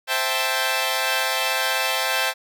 10% pulse chord, A minor seventh, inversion first, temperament equal, 523.3 / 659.3 / 784 / 880 Hz, C5 / E5 / G5 / A5, 0 / 0 / 0 / 0 cents, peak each -18 dBFS, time 0.07-2.34 s, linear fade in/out 50 ms, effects none

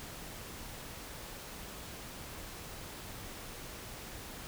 silence, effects pink hiss -46 dBFS RMS until 4.47 s

